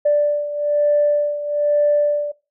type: beating tone pair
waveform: sine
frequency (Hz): 587.3 / 588.4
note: D5 / D5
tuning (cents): 0 / +3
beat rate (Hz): 1.1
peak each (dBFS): -15 / -20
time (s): 0.05-2.32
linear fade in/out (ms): 10
effects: noise-tail reverb RT60 0.3 s tail -22 dB re dry + tanh soft clip ceiling -7 dBFS